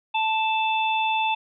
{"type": "harmonic tone", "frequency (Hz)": 880, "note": "A5", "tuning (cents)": 0, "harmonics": [1, 3, 4], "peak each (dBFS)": [-22, -26, -31], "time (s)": [0.14, 1.35], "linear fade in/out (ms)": 10, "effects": []}